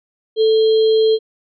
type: tone with sample-and-hold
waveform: sine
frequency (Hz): 440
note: A4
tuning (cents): 0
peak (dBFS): -10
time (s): 0.36-1.19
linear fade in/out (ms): 50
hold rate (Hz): 3675
effects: resampled to 11025 Hz